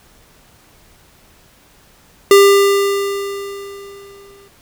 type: tone with exponential decay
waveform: square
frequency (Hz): 398.5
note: G4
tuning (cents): +28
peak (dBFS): -4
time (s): 2.31-4.48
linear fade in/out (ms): 2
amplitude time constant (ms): 470
effects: pink hiss -49 dBFS RMS until 4.61 s